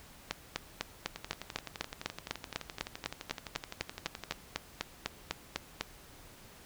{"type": "two click trains", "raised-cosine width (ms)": 0.2, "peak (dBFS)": [-22, -14], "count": [38, 23], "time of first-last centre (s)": [[1.16, 4.322], [0.31, 5.81]], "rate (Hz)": [11.7, 4], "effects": ["pink hiss -55 dBFS RMS until 6.65 s"]}